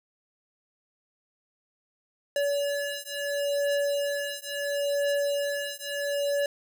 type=beating tone pair; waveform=square; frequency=570 / 570.73 Hz; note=C#5 / D5; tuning=+48 / -50 cents; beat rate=0.73 Hz; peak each=-30 dBFS; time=2.36-6.46 s; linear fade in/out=2 ms; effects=none